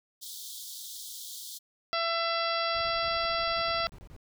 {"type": "high-pass noise", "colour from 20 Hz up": "pink", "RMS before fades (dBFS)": -42, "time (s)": [0.21, 1.59], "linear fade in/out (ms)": 20, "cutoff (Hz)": 3300, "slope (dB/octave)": 96}
{"type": "harmonic tone", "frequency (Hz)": 670, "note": "E5", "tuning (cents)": 28, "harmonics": [1, 2, 3, 4, 5, 6, 7, 8], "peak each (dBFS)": [-32, -31, -37, -39, -38, -40, -36, -43], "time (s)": [1.93, 3.87], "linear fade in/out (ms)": 0}
{"type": "noise bursts", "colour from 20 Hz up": "brown", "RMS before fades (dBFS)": -47, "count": 16, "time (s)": [2.75, 4.164], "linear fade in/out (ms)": 0, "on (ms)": 64, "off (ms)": 26}
{"effects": []}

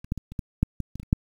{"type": "clicks", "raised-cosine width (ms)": 5, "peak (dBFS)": [-29, -12, -21, -26, -16, -7, -16, -22, -26, -30, -6], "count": 11, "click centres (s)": [0.045, 0.121, 0.177, 0.32, 0.392, 0.63, 0.803, 0.956, 0.999, 1.031, 1.129], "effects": ["8-bit"]}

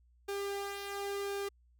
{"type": "tone with flanger", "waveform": "sawtooth", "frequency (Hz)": 400, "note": "G4", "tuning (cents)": 35, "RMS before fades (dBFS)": -38, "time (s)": [0.28, 1.49], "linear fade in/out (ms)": 10, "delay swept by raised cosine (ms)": [0.98, 2.38], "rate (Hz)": 0.94, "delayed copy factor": -0.5, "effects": ["added 60 Hz sine -63 dBFS peak until 1.79 s"]}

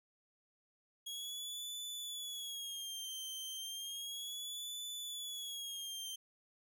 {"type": "tone with vibrato", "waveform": "sawtooth", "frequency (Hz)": 3300, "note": "G#7", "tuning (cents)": -12, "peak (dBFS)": -39, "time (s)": [1.06, 6.16], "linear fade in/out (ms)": 10, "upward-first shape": "sine", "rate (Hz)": 0.33, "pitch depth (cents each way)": 95, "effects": []}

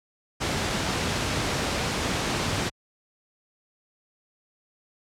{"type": "noise", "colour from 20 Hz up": "pink", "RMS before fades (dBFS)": -26, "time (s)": [0.4, 2.7], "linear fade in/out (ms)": 20, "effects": ["high-pass 60 Hz 12 dB/octave", "low-pass 7000 Hz 12 dB/octave"]}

